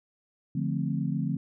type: chord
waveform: sine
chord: D minor seventh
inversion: none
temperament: equal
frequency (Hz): 146.83 / 174.61 / 220 / 261.6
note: D3 / F3 / A3 / C4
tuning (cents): 0 / 0 / 0 / 0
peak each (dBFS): -30 / -31 / -33 / -34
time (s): 0.55-1.37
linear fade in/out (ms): 5
effects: none